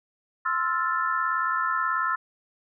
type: chord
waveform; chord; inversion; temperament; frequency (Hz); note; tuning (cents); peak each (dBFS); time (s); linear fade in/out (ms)
sine; F major seventh; second; equal; 1046.5 / 1318.5 / 1396.9 / 1760; C6 / E6 / F6 / A6; 0 / 0 / 0 / 0; -29 / -26 / -30 / -31; 0.45-2.16; 10
effects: none

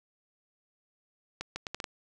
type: accelerating click train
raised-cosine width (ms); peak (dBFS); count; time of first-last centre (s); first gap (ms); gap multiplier
0.2; -18; 6; 1.41-1.842; 150; 0.72
effects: none

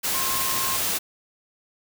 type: tone in noise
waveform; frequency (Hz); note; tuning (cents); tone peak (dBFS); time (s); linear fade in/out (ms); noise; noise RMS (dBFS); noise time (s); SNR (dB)
sine; 1064; C6; +29; -30; 0.13-0.78; 20; white; -25; 0.03-0.99; -8
effects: none

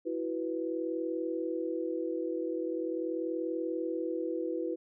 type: chord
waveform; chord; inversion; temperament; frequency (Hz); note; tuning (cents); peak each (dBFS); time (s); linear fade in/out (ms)
sine; E suspended second; none; equal; 329.6 / 370 / 493.9; E4 / F#4 / B4; 0 / 0 / 0; -34 / -37 / -36; 0.05-4.76; 20
effects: none

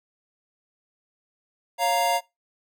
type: chord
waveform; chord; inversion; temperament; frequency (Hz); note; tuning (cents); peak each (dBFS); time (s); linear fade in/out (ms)
square; Bb minor; first; equal; 554.4 / 698.5 / 932.3; Db5 / F5 / Bb5; 0 / 0 / 0; -30 / -24 / -25; 1.78-2.21; 50
effects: noise-tail reverb RT60 0.2 s tail -21 dB re dry

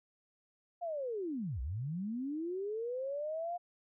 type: linear two-way sweep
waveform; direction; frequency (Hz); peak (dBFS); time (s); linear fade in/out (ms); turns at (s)
sine; down then up; 713 to 56.6 to 713; -35; 0.81-3.58; 20; 1.61
effects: none

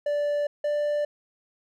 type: tone pair in turn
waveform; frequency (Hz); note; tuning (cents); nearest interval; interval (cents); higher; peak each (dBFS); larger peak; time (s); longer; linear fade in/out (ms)
triangle; 584 / 589.4; D5 / D5; -10 / +6; unison; 16; second; -21; neither; 0.06-0.47 / 0.64-1.05; neither; 5
effects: none

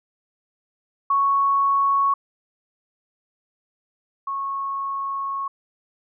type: tone pair in turn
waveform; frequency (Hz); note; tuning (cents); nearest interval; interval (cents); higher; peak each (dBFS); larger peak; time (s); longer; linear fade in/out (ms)
sine; 1108.7 / 1099.1; C#6 / C#6; 0 / -15; unison; 15; first; -16 / -24; first; 1.1-2.14 / 4.27-5.48; second; 5
effects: none

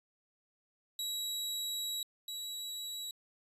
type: tone pair in turn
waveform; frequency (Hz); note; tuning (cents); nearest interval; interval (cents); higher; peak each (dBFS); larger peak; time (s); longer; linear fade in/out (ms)
sawtooth; 3881 / 3898; B7 / B7; -31 / -23; unison; 8; second; -32 / -36; first; 0.99-2.03 / 2.28-3.11; first; 2
effects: resampled to 32000 Hz

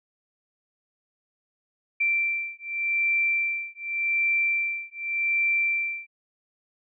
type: beating tone pair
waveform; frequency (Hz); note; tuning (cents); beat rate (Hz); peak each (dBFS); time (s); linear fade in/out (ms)
sine; 2349 / 2349.86; D7 / D7; 0 / 0; 0.86; -26; 2-6.07; 10
effects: none

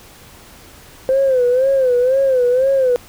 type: tone with vibrato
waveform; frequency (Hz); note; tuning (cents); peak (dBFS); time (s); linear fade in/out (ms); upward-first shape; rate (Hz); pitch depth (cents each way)
sine; 516; C5; -24; -10; 1.09-2.96; 0; sine; 2; 100
effects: tanh soft clip ceiling -7 dBFS + pink hiss -42 dBFS RMS until 3.08 s

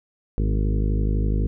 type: harmonic tone with a mistuned harmonic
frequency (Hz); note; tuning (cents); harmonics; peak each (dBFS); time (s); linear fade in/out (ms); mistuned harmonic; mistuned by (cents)
52; G#1; +3; 1 / 2 / 3 / 4 / 5 / 6 / 7 / 8 / 9; -20 / -26 / -30 / -32 / -34 / -36 / -37 / -38 / -39; 0.38-1.47; 0; 4; +35
effects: none

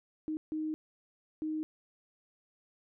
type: tone bursts at uneven times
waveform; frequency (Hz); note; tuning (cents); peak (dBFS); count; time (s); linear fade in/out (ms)
sine; 311.1; D#4; 0; -32; 3; 0.28-0.37 / 0.52-0.74 / 1.42-1.63; 0
effects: none

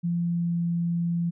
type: tone with pitch glide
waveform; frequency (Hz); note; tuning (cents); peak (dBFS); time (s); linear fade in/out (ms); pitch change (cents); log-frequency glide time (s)
sine; 171.8 to 170.61; F3 to F3; -28 to -40; -23; 0.03-1.31; 20; -12; 0.2-0.62
effects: none

